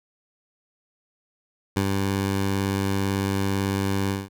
15% pulse tone with ADSR envelope, 98 Hz, G2, in tune, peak -13 dBFS, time 1.76-4.29 s, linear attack 9 ms, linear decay 74 ms, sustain -3 dB, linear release 190 ms, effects none

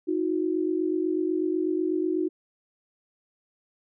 sine tone pair together, 316 / 364.1 Hz, D#4 / F#4, +27 / -28 cents, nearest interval major second, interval 245 cents, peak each -26 dBFS, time 0.07-2.29 s, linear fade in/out 20 ms, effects none

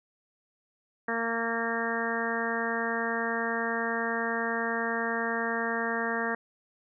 harmonic tone, 230 Hz, A#3, 23 cents flat, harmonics 1 / 2 / 3 / 4 / 5 / 6 / 7 / 8, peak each -35 / -34 / -36 / -38 / -37 / -40 / -34 / -34 dBFS, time 1.08-6.35 s, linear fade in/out 5 ms, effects none

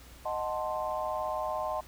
sine chord, D# diminished seventh, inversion none, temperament equal, 622.3 / 740 / 880 / 1046.5 Hz, D#5 / F#5 / A5 / C6, 0 / 0 / 0 / 0 cents, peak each -34 / -37 / -37 / -36 dBFS, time 0.25-1.81 s, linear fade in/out 10 ms, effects added 60 Hz sine -52 dBFS peak until 1.87 s + pink hiss -54 dBFS RMS until 1.87 s

